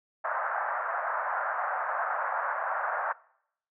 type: band-pass noise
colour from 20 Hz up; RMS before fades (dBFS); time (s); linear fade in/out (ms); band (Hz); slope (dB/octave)
white; -31; 0.24-3.13; 10; 600 to 1600; 48
effects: noise-tail reverb RT60 0.7 s tail -22 dB re dry